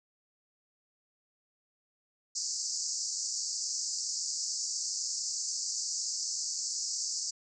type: band-pass noise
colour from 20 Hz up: white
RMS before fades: -35 dBFS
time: 2.35-7.31 s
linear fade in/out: 10 ms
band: 4600 to 7600 Hz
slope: 96 dB/octave
effects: none